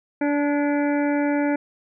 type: harmonic tone with a mistuned harmonic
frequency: 289.9 Hz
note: D4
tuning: 22 cents flat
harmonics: 1 / 2 / 3 / 5 / 6 / 7 / 8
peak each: -20 / -26 / -30 / -34 / -36 / -37 / -38 dBFS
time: 0.21-1.56 s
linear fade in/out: 5 ms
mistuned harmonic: 6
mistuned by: -36 cents
effects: none